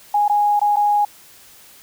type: tone with dropouts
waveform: sine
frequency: 827 Hz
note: G#5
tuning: 8 cents flat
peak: -13 dBFS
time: 0.14-1.05 s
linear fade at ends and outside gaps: 5 ms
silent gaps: 0.281-0.296 / 0.595-0.614 / 0.76-0.767 s
effects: white hiss -46 dBFS RMS until 1.82 s